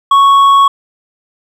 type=tone with hard clipping; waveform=sine; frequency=1108.7 Hz; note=C#6; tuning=in tune; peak=-5 dBFS; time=0.11-0.68 s; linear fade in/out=5 ms; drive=4 dB; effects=none